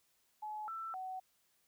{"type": "tone with pitch steps", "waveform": "sine", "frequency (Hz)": [852, 1332, 750], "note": ["G#5", "E6", "F#5"], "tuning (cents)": [44, 18, 23], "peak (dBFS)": -40, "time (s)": [0.42, 1.2], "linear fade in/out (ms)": 10, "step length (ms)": 260, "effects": ["white hiss -75 dBFS RMS until 1.67 s"]}